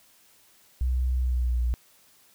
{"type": "tone with pitch glide", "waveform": "sine", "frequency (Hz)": [63.1, 60.11], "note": ["B1", "B1"], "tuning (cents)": [38, -46], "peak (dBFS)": -22, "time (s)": [0.81, 1.74], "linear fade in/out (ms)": 0, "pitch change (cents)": -84, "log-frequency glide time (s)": [1.18, 1.61], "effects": ["white hiss -59 dBFS RMS until 2.34 s"]}